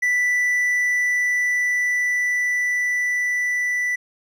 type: tone with level ramp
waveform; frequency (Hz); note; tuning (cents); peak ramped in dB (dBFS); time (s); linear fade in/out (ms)
triangle; 1975.5; B6; 0; -15 to -18; 0.02-3.96; 10
effects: none